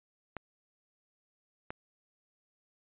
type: clicks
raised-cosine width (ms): 0.5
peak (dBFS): -23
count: 2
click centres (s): 0.367 / 1.705
effects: resampled to 8000 Hz